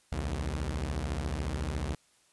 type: beating tone pair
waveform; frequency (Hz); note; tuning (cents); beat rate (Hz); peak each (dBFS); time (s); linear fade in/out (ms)
sawtooth; 63.5 / 77.5; B1 / D#2; +49 / -6; 14; -30; 0.12-1.95; 0
effects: white hiss -66 dBFS RMS until 2.32 s + resampled to 24000 Hz